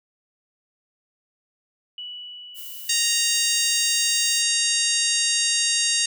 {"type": "tone with exponential decay", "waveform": "sine", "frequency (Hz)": 2950, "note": "F#7", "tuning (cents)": -6, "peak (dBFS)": -31, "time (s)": [1.98, 4.84], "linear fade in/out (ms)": 2, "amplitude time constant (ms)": 620}
{"type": "noise", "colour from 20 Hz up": "violet", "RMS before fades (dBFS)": -37, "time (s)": [2.54, 4.43], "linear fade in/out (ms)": 50}
{"type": "harmonic tone", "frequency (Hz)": 932.3, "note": "A#5", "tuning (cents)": 0, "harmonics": [2, 3, 4, 5, 6, 7, 8, 9, 10], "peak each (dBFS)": [-32, -27, -27, -26, -30, -26, -28, -31, -30], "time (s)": [2.89, 6.06], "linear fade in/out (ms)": 5}
{"effects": []}